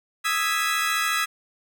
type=chord; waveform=30% pulse; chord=E major seventh; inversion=third; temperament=equal; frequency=1244.5 / 1318.5 / 1661.2 / 1975.5 Hz; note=D#6 / E6 / G#6 / B6; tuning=0 / 0 / 0 / 0 cents; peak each=-25 dBFS; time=0.24-1.26 s; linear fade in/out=20 ms; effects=none